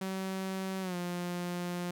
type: tone with pitch glide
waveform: sawtooth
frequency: 190.2 to 176.44 Hz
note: F#3 to F3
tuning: +48 to +18 cents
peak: -30 dBFS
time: 0.01-1.91 s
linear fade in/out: 5 ms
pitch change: -130 cents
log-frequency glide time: 0.81-0.96 s
effects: none